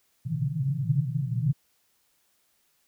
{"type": "band-pass noise", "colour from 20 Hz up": "white", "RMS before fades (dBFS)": -27, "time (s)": [0.25, 1.53], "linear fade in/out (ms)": 10, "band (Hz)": [120, 160], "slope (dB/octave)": 96, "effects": ["white hiss -69 dBFS RMS until 2.87 s"]}